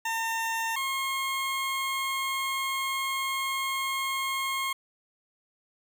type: tone pair in turn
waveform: 20% pulse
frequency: 907 / 1076.6 Hz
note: A#5 / C6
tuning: -48 / +49 cents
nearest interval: minor third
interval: 297 cents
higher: second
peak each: -23 dBFS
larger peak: neither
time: 0.05-0.76 / 0.76-4.73 s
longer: second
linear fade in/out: 5 ms
effects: none